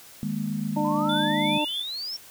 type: chord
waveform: sine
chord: D# suspended fourth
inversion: none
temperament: equal with one note detuned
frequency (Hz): 155.56 / 207.7 / 235.5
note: D#3 / G#3 / A#3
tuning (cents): 0 / 0 / +18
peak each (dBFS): -32 / -28 / -32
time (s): 0.23-1.58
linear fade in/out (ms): 0
type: harmonic tone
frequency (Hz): 299.8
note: D4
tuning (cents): +36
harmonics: 1 / 2 / 3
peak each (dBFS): -27 / -30 / -27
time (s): 0.76-1.65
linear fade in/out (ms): 10
type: exponential sweep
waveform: sine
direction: up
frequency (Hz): 977 to 5588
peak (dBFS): -30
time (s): 0.84-2.17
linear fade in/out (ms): 10
type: tone with tremolo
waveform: triangle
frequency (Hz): 3497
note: A7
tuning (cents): -11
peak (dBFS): -25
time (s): 1.09-1.82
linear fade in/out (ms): 5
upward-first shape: sine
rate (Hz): 2.9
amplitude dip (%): 45
effects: white hiss -48 dBFS RMS until 2.3 s